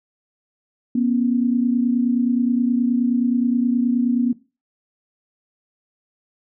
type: tone pair together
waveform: sine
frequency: 240.5 / 270 Hz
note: B3 / C#4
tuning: -46 / -45 cents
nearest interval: major second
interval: 201 cents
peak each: -17 / -22 dBFS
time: 0.95-4.33 s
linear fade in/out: 5 ms
effects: noise-tail reverb RT60 0.3 s tail -18 dB re dry